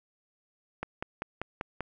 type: click train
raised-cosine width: 0.5 ms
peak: -18 dBFS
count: 6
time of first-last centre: 0.83-1.807 s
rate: 5.12 Hz
effects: none